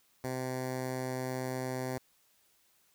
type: tone with notch filter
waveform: 10% pulse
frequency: 128.8 Hz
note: C3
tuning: 27 cents flat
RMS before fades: -36 dBFS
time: 0.24-1.98 s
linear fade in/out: 2 ms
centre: 3100 Hz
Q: 1.5
effects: white hiss -69 dBFS RMS until 2.94 s